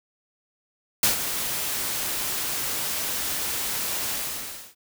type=noise with ADSR envelope; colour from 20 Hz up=white; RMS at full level=-18 dBFS; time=1.03-4.75 s; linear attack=3 ms; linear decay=120 ms; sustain=-10 dB; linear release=630 ms; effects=none